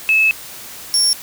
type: tone pair in turn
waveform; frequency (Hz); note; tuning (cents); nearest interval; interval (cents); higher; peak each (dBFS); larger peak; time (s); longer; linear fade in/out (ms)
sine / 30% pulse; 2600 / 5487; E7 / F8; -24 / -31; octave + minor second; 1293; second; -10 / -8; second; 0.09-0.31 / 0.94-1.13; first; 0
effects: white hiss -34 dBFS RMS until 1.22 s